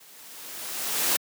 white noise with level ramp, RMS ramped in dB -52 to -22 dBFS, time 0-1.17 s, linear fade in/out 10 ms, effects high-pass 200 Hz 12 dB/octave

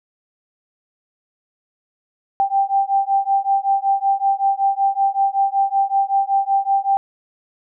sine beating tone pair, 784 / 789.3 Hz, G5 / G5, 0 / +12 cents, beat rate 5.3 Hz, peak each -18 dBFS, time 2.4-6.97 s, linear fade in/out 0 ms, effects none

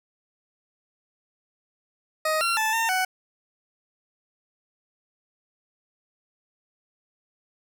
20% pulse tone with pitch steps, 626 / 1369 / 876 / 908 / 746 Hz, D#5 / F6 / A5 / A#5 / F#5, +10 / -35 / -8 / -46 / +14 cents, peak -17 dBFS, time 2.25-3.05 s, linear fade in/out 5 ms, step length 160 ms, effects none

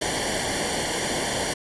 pink noise with comb filter, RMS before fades -26 dBFS, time 0.01-1.54 s, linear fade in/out 10 ms, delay 0.78 ms, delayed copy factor -0.8, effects resampled to 24000 Hz

